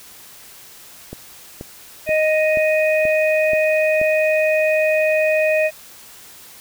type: click train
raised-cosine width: 2 ms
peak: -17 dBFS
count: 7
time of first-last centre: 1.13-4.015 s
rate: 2.08 Hz
type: harmonic tone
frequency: 622.3 Hz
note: D#5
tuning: in tune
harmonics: 1 / 3 / 4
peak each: -15 / -26 / -21 dBFS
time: 2.06-5.71 s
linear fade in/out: 50 ms
effects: white hiss -42 dBFS RMS until 6.6 s